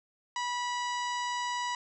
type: harmonic tone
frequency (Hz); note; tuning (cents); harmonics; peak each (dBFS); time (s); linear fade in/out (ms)
977; B5; -19; 1 / 2 / 3 / 4 / 5 / 6 / 7 / 8; -32 / -38 / -42 / -44 / -46 / -48 / -49 / -50; 0.36-1.75; 2
effects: none